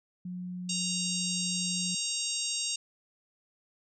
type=tone; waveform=sine; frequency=180.3 Hz; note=F#3; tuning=45 cents flat; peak=-35 dBFS; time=0.25-1.95 s; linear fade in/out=5 ms
type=harmonic tone; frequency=932.3 Hz; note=A#5; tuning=in tune; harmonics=3 / 4 / 5 / 6 / 7 / 8 / 9; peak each=-38 / -38 / -38 / -38 / -38 / -38 / -38 dBFS; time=0.69-2.76 s; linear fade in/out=5 ms
effects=none